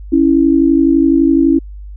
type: tone pair together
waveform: sine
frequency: 276.5 / 328.4 Hz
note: C#4 / E4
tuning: -4 / -6 cents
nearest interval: minor third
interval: 298 cents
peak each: -10 dBFS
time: 0.12-1.59 s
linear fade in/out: 10 ms
effects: added 50 Hz sine -27 dBFS peak until 1.96 s